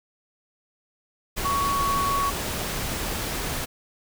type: tone in noise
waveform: sine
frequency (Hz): 1118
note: C#6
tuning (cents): +14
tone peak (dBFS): -22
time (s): 1.44-2.31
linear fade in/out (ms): 20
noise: pink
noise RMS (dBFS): -29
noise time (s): 1.36-3.66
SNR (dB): +4
effects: none